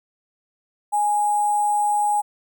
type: tone with sample-and-hold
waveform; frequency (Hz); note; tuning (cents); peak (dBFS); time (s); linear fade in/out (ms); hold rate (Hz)
sine; 830.6; G#5; 0; -17; 0.92-2.22; 20; 8820
effects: none